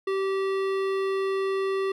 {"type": "tone with hard clipping", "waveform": "sine", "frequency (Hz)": 387.2, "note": "G4", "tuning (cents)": -21, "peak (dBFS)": -26, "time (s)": [0.07, 1.92], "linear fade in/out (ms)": 5, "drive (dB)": 15, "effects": []}